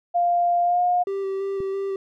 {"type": "tone with pitch glide", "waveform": "sine", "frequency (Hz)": [698.5, 714], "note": ["F5", "F5"], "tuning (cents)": [0, 38], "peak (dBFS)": -17, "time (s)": [0.14, 1.04], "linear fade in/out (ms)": 20, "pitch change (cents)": 38, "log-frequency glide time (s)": [0.63, 0.81]}
{"type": "tone with vibrato", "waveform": "triangle", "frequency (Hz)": 390, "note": "G4", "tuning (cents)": -9, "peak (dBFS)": -22, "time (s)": [1.07, 1.96], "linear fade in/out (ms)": 2, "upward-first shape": "square", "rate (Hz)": 3, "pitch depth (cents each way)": 12}
{"type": "click", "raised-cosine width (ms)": 3, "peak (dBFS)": -23, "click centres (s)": 1.604}
{"effects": []}